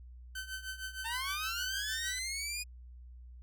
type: tone with tremolo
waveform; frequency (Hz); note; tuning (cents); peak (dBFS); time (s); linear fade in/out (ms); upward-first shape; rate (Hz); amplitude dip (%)
sawtooth; 1532; G6; -40; -33; 0.35-2.19; 5; triangle; 6.5; 85
type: linear sweep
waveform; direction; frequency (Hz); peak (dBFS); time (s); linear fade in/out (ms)
15% pulse; up; 880 to 2482; -29; 1.04-2.64; 20
effects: added 61 Hz sine -48 dBFS peak until 3.42 s